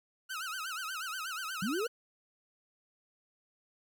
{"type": "tone with vibrato", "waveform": "sawtooth", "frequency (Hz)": 1396.9, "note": "F6", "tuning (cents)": 0, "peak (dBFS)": -33, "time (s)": [0.29, 1.88], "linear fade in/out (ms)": 20, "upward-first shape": "sine", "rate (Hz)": 8.3, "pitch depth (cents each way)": 190}
{"type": "linear sweep", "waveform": "sine", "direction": "up", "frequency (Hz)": [168.6, 490], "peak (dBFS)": -31, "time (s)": [1.62, 1.87], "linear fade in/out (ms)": 5}
{"effects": []}